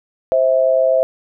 sine tone pair together, 524 / 652.4 Hz, C5 / E5, +2 / -18 cents, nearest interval major third, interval 380 cents, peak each -14 dBFS, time 0.32-1.03 s, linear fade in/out 0 ms, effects none

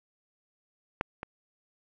clicks, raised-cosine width 0.5 ms, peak -12 / -21 dBFS, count 2, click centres 1.011 / 1.231 s, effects none

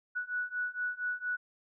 sine beating tone pair, 1472 / 1476.3 Hz, F#6 / F#6, -9 / -4 cents, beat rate 4.3 Hz, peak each -36 / -35 dBFS, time 0.15-1.37 s, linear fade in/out 20 ms, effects none

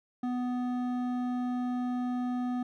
sine tone with hard clipping, 248 Hz, B3, 7 cents sharp, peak -31 dBFS, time 0.23-2.63 s, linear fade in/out 5 ms, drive 10 dB, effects none

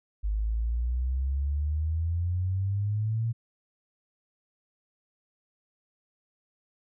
sine exponential sweep, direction up, 50.8 to 116.54 Hz, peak -25 dBFS, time 0.23-3.33 s, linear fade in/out 20 ms, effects none

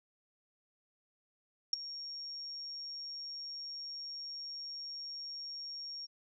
sine tone with ADSR envelope, 5550 Hz, F8, 12 cents flat, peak -23 dBFS, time 1.73-6.07 s, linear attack 3 ms, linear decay 10 ms, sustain -18 dB, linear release 25 ms, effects none

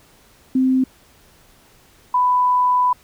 sine tone pair in turn, 260 / 994.8 Hz, C4 / B5, -11 / +12 cents, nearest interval octave + major seventh, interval 2323 cents, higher second, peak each -13 dBFS, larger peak neither, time 0.55-0.84 / 2.14-2.93 s, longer second, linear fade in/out 5 ms, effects pink hiss -52 dBFS RMS until 3.03 s

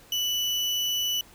35% pulse tone, 2969 Hz, F#7, 5 cents sharp, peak -23 dBFS, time 0.12-1.21 s, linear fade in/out 2 ms, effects pink hiss -53 dBFS RMS until 1.34 s

